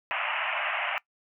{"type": "band-pass noise", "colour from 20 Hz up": "white", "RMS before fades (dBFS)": -30, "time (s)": [0.11, 0.98], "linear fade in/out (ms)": 0, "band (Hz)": [590, 2900], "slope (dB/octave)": 96, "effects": ["noise-tail reverb RT60 0.1 s tail -21 dB re dry"]}